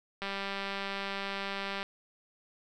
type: click train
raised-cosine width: 0.3 ms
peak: -20 dBFS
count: 318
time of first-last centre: 0.22-1.829 s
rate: 197 Hz
effects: none